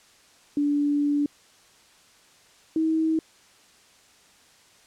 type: tone pair in turn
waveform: sine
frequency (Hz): 289.9 / 319.5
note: D4 / D#4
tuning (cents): -22 / +46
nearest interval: major second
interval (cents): 168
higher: second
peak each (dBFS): -20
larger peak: neither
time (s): 0.57-1.26 / 2.76-3.19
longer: first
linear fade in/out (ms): 2
effects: white hiss -56 dBFS RMS until 4.86 s + low-pass 8000 Hz 12 dB/octave